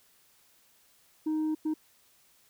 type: tone bursts at uneven times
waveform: sine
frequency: 311.1 Hz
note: D#4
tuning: in tune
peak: -24 dBFS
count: 2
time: 1.26-1.55 / 1.65-1.74 s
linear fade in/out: 10 ms
effects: tanh soft clip ceiling -26 dBFS + white hiss -64 dBFS RMS until 2.49 s